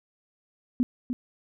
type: tone with echo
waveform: sine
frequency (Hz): 248.5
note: B3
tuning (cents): +11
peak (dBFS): -19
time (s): 0.8-0.83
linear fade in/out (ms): 0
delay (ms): 300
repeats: 1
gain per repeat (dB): -7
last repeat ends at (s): 1.13
effects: none